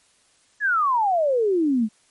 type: exponential sweep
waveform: sine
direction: down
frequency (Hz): 1747 to 206.6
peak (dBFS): -17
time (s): 0.6-1.89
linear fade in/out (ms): 50
effects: white hiss -60 dBFS RMS until 2.1 s + MP3 48 kbps